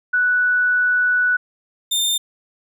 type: tone pair in turn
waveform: sine / sawtooth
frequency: 1480 / 3611 Hz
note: F#6 / A7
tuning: 0 / +44 cents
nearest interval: octave + minor third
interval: 1544 cents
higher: second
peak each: -14 dBFS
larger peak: neither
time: 0.13-1.37 / 1.91-2.18 s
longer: first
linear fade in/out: 10 ms
effects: none